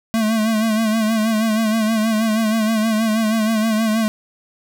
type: tone with vibrato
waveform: square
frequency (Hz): 220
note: A3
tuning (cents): 0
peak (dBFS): -16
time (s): 0.14-4.08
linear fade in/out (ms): 0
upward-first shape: sine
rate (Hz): 6.3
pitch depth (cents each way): 55
effects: none